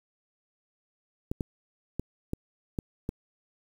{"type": "clicks", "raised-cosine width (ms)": 3, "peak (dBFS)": -17, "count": 6, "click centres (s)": [1.315, 1.408, 1.996, 2.334, 2.788, 3.091], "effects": ["8-bit"]}